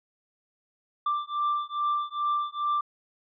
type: beating tone pair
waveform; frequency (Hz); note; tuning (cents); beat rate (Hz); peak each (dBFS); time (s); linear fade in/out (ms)
triangle; 1178 / 1180.4; D6 / D6; +5 / +8; 2.4; -27; 1.06-2.81; 5
effects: resampled to 11025 Hz